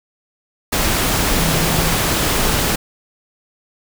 sine tone in noise, 163.6 Hz, E3, 13 cents flat, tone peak -20 dBFS, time 1.39-1.93 s, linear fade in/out 10 ms, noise pink, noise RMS -17 dBFS, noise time 0.72-2.76 s, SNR -6 dB, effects none

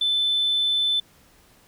sine tone, 3520 Hz, A7, in tune, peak -18 dBFS, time 0.01-1 s, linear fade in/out 5 ms, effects tanh soft clip ceiling -15 dBFS + pink hiss -56 dBFS RMS until 1.67 s

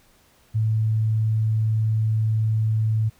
sine tone, 109.8 Hz, A2, 3 cents flat, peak -18 dBFS, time 0.54-3.1 s, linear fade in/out 20 ms, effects pink hiss -58 dBFS RMS until 3.19 s

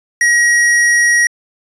square tone, 1900 Hz, A#6, 33 cents sharp, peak -9 dBFS, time 0.21-1.27 s, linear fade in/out 2 ms, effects resampled to 22050 Hz

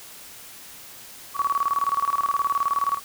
sine tone with tremolo, 1129 Hz, C#6, 31 cents sharp, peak -18 dBFS, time 1.34-3 s, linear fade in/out 50 ms, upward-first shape square, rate 19 Hz, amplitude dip 80%, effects white hiss -43 dBFS RMS until 3.04 s

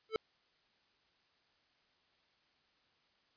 square tone with exponential growth, 440 Hz, A4, in tune, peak -28 dBFS, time 0.09-0.16 s, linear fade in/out 1 ms, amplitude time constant 15 ms, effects white hiss -73 dBFS RMS until 3.36 s + resampled to 11025 Hz

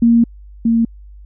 sine tone pair in turn, 233.1 / 229.4 Hz, A#3 / A#3, 0 / -28 cents, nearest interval unison, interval 28 cents, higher first, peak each -7 / -10 dBFS, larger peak first, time 0.02-0.24 / 0.65-0.85 s, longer first, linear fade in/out 5 ms, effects added 50 Hz sine -35 dBFS peak until 1.25 s

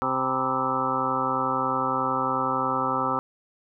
harmonic tone with a mistuned harmonic, 131 Hz, C3, 2 cents sharp, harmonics 1 / 2 / 3 / 4 / 6 / 7 / 8 / 9 / 10, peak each -38 / -32 / -36 / -32 / -32 / -32 / -32 / -29 / -28 dBFS, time 0.02-3.19 s, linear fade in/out 0 ms, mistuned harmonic 8, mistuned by -81 cents, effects none

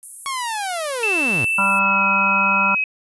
pink high-pass noise, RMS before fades -32 dBFS, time 0.03-1.79 s, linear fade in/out 0 ms, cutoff 9200 Hz, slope 48 dB/octave
sawtooth linear sweep, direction down, 1116 to 94.4 Hz, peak -19 dBFS, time 0.26-1.45 s, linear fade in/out 0 ms
sine tone with pitch glide, 2655 to 2544 Hz, E7 to D#7, +12 to +38 cents, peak -17 dBFS, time 1.03-2.84 s, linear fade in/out 2 ms, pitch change -74 cents, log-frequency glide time 1.57-2.03 s
harmonic tone, 196 Hz, G3, in tune, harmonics 1 / 3 / 4 / 5 / 6 / 7, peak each -26 / -31 / -31 / -21 / -32 / -20 dBFS, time 1.58-2.75 s, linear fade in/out 5 ms
effects resampled to 24000 Hz

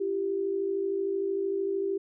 sine tone pair together, 338.8 / 392 Hz, E4 / G4, +48 / 0 cents, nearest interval minor third, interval 252 cents, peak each -34 / -27 dBFS, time 0-1.98 s, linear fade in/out 10 ms, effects none

